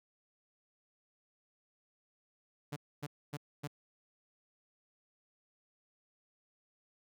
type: tone bursts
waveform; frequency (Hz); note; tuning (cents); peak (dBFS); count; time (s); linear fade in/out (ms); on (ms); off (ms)
sawtooth; 145.9; D3; -11; -34; 4; 2.72-3.676; 10; 44; 260
effects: none